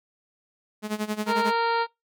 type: tone with tremolo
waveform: sawtooth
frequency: 212.5 Hz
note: G#3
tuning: 40 cents sharp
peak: -20 dBFS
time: 0.82-1.54 s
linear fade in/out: 50 ms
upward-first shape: sine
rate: 11 Hz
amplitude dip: 85%
type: harmonic tone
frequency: 462.8 Hz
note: A#4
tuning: 13 cents flat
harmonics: 1 / 2 / 3 / 4 / 5 / 6 / 7 / 8 / 9 / 10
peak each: -27 / -24 / -29 / -37 / -38 / -41 / -43 / -46 / -38 / -44 dBFS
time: 1.26-1.87 s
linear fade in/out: 50 ms
effects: noise-tail reverb RT60 0.2 s tail -24 dB re dry